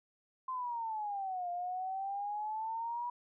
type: exponential two-way sweep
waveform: sine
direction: down then up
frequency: 1046.5 to 698.5 to 974 Hz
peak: -35 dBFS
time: 0.48-3.1 s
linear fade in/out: 5 ms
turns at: 1.5 s
effects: none